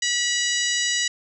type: harmonic tone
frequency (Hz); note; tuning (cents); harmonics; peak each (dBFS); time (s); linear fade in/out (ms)
972; B5; -28; 2 / 3 / 4 / 5 / 6 / 7 / 8; -26 / -27 / -28 / -31 / -30 / -29 / -31; 0.02-1.08; 5
effects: none